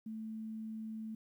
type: tone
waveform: sine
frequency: 220 Hz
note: A3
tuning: in tune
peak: -40 dBFS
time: 0.06-1.15 s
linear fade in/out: 5 ms
effects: 12-bit